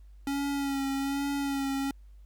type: tone with vibrato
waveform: square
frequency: 277.2 Hz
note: C#4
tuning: in tune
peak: -29 dBFS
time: 0.27-1.91 s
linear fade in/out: 2 ms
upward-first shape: sine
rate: 1.2 Hz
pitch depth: 29 cents each way
effects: added 50 Hz sine -48 dBFS peak until 2.25 s + pink hiss -74 dBFS RMS until 2.25 s